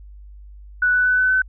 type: tone with pitch steps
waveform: sine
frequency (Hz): 1480 / 1489.4 / 1498.9 / 1508.5 / 1518.1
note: F#6 / F#6 / F#6 / F#6 / F#6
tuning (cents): 0 / +11 / +22 / +33 / +44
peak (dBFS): -14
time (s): 0.82-1.42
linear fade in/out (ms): 5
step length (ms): 120
effects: added 50 Hz sine -38 dBFS peak until 1.48 s